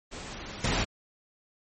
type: noise with level steps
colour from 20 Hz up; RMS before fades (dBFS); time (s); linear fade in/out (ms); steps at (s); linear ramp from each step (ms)
pink; -40 / -27; 0.11-0.85; 20; 0.64; 2
effects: MP3 32 kbps